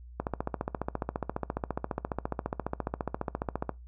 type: click train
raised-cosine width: 1 ms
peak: -16 dBFS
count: 52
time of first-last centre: 0.2-3.693 s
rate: 14.6 Hz
effects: noise-tail reverb RT60 0.2 s tail -21 dB re dry + added 60 Hz sine -45 dBFS peak until 3.87 s